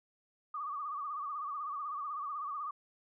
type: tone with vibrato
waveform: sine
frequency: 1174.7 Hz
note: D6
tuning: in tune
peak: -36 dBFS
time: 0.54-2.71 s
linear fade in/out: 5 ms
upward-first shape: sine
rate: 16 Hz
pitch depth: 97 cents each way
effects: none